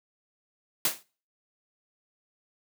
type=noise with exponential decay; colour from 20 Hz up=white; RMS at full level=-21 dBFS; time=0.85-1.03 s; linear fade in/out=2 ms; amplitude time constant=37 ms; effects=noise-tail reverb RT60 0.4 s tail -23 dB re dry + high-pass 150 Hz 12 dB/octave